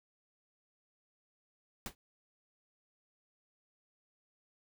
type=noise with exponential decay; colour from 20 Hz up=pink; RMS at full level=-36 dBFS; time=1.86-1.95 s; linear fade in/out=1 ms; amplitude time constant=19 ms; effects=none